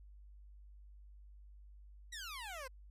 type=exponential sweep; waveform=15% pulse; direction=down; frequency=1975.5 to 498.1 Hz; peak=-38 dBFS; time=2.12-2.68 s; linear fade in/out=10 ms; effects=added 50 Hz sine -54 dBFS peak until 2.9 s + resampled to 32000 Hz